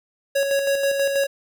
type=tone with tremolo; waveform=square; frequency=554.4 Hz; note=C#5; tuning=in tune; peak=-18 dBFS; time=0.35-1.27 s; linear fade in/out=10 ms; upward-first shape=square; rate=6.2 Hz; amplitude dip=40%; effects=10-bit